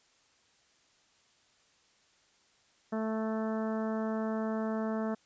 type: harmonic tone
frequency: 220 Hz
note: A3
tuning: in tune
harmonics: 1 / 2 / 3 / 4 / 5 / 6 / 7 / 8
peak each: -32 / -38 / -38 / -45 / -46 / -46 / -51 / -52 dBFS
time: 2.92-5.15 s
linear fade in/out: 10 ms
effects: white hiss -67 dBFS RMS until 5.25 s + resampled to 16000 Hz